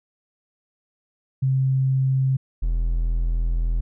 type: tone pair in turn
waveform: sine / triangle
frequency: 132.7 / 41.7 Hz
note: C3 / E1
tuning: +25 / +21 cents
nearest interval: octave + minor sixth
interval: 2004 cents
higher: first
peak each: -17 dBFS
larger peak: neither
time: 1.42-2.37 / 2.62-3.81 s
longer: second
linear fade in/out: 10 ms
effects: none